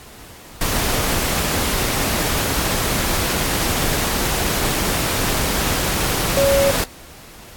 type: tone in noise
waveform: sine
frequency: 554.4 Hz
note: C#5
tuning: in tune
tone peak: -13 dBFS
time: 6.37-6.71 s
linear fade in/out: 2 ms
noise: pink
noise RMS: -20 dBFS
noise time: 0.61-6.84 s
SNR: +4 dB
effects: pink hiss -41 dBFS RMS until 7.56 s + AAC 64 kbps